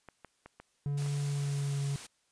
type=clicks; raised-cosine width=0.5 ms; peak=-32 dBFS; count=6; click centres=0.087 / 0.247 / 0.46 / 0.6 / 1.022 / 1.062 s
type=tone with pitch glide; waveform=triangle; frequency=143.1 to 140.16 Hz; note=D3 to C#3; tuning=-45 to +19 cents; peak=-28 dBFS; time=0.86-1.96 s; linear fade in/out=0 ms; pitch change=-36 cents; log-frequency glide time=1.2-1.83 s
type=noise; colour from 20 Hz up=white; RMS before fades=-45 dBFS; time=0.97-2.07 s; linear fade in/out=10 ms
effects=white hiss -73 dBFS RMS until 2.31 s + resampled to 22050 Hz